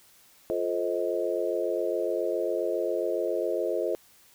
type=chord; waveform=sine; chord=F dominant seventh; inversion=none; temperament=just; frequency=349.2 / 436.5 / 523.8 / 628.6 Hz; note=F4 / A4 / C5 / Eb5; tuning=0 / -14 / +2 / +18 cents; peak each=-31 dBFS; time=0.5-3.95 s; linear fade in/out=0 ms; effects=white hiss -58 dBFS RMS until 4.34 s